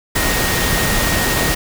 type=tone in noise; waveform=sine; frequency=1864.7 Hz; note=A#6; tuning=in tune; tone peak=-23 dBFS; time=0.15-1.55 s; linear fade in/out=10 ms; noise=pink; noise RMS=-17 dBFS; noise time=0.15-1.55 s; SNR=-9 dB; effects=none